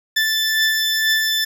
20% pulse beating tone pair, 1760 / 1762.1 Hz, A6 / A6, 0 / +2 cents, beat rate 2.1 Hz, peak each -12 / -19 dBFS, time 0.16-1.45 s, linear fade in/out 10 ms, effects none

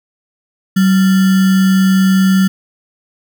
sine tone with sample-and-hold, 190 Hz, F#3, 46 cents sharp, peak -7 dBFS, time 0.76-2.48 s, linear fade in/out 10 ms, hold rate 1575 Hz, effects none

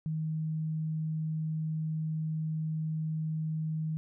sine tone, 157.4 Hz, D#3, 20 cents sharp, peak -30 dBFS, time 0.06-3.97 s, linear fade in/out 0 ms, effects none

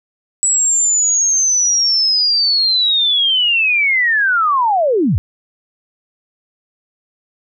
sine linear sweep, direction down, 7860 to 63.7 Hz, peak -11 dBFS, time 0.43-5.18 s, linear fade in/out 0 ms, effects none

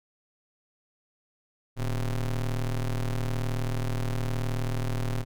square ring-modulated tone, 66 Hz, C2, 16 cents sharp, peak -24 dBFS, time 1.76-5.25 s, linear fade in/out 50 ms, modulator 46.5 Hz, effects none

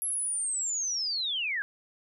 sine linear sweep, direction down, 11290 to 1568 Hz, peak -28 dBFS, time 0.02-1.62 s, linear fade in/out 0 ms, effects none

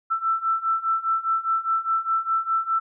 sine beating tone pair, 1328 / 1332.9 Hz, E6 / E6, +12 / +19 cents, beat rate 4.9 Hz, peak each -25 / -23 dBFS, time 0.1-2.8 s, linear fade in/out 20 ms, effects none

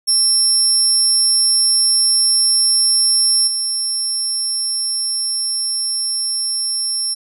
25% pulse tone with level steps, 5400 Hz, E8, 41 cents sharp, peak -7 / -13 dBFS, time 0.07-7.15 s, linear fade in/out 20 ms, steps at 3.47 s, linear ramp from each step 10 ms, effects none

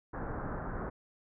pink low-pass noise, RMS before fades -38 dBFS, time 0.13-0.9 s, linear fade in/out 10 ms, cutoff 1600 Hz, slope 48 dB/octave, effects none

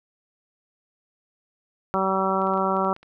harmonic tone, 191.3 Hz, G3, 42 cents flat, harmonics 1 / 2 / 3 / 4 / 5 / 6 / 7, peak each -28 / -28 / -28 / -28 / -28 / -28 / -28 dBFS, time 1.94-2.93 s, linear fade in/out 0 ms
clicks, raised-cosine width 0.3 ms, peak -33 dBFS, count 8, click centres 2.418 / 2.471 / 2.537 / 2.575 / 2.767 / 2.847 / 2.964 / 3.03 s
effects none

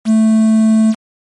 triangle tone with quantisation, 220 Hz, A3, in tune, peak -5 dBFS, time 0.05-0.95 s, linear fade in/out 50 ms, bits 5, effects MP3 48 kbps

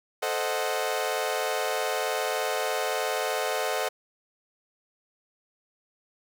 sawtooth chord, A diminished seventh, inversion none, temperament equal, 440 / 523.3 / 622.3 / 740 Hz, A4 / C5 / Eb5 / Gb5, 0 / 0 / 0 / 0 cents, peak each -28 dBFS, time 0.22-3.89 s, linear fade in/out 10 ms, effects none

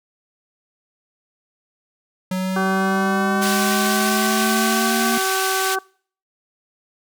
square exponential sweep, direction up, 185 to 233.1 Hz, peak -21 dBFS, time 2.31-5.18 s, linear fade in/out 5 ms
harmonic tone, 381.8 Hz, G4, 46 cents flat, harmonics 1 / 2 / 3 / 4, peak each -25 / -25 / -25 / -25 dBFS, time 2.56-5.79 s, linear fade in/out 5 ms
pink band-pass noise, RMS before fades -25 dBFS, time 3.41-5.76 s, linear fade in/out 20 ms, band 2300 to 15000 Hz, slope 12 dB/octave
effects noise-tail reverb RT60 0.5 s tail -25 dB re dry

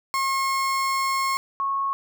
35% pulse / sine tone pair in turn, 1080 / 1097.6 Hz, C#6 / C#6, -45 / -17 cents, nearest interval unison, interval 28 cents, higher second, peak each -20 / -22 dBFS, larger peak first, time 0.14-1.37 / 1.6-1.93 s, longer first, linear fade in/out 0 ms, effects none

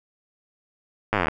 slowing click train, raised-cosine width 0.5 ms, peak -6 dBFS, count 15, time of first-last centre 1.13-1.284 s, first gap 9 ms, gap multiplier 1.03, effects none

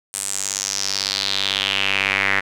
square tone with band-pass filter sweep, 49 Hz, G1, in tune, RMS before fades -22 dBFS, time 0.13-2.41 s, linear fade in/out 20 ms, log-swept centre 8900 to 1900 Hz, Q 3.9, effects none

